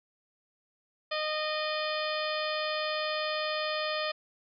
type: harmonic tone with a mistuned harmonic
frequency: 615 Hz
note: D#5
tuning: 20 cents flat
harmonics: 1 / 2 / 3 / 4 / 5 / 6 / 7 / 8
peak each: -33 / -36 / -38 / -39 / -40 / -41 / -41 / -42 dBFS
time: 1.11-4.12 s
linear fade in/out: 10 ms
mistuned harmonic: 6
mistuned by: -73 cents
effects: none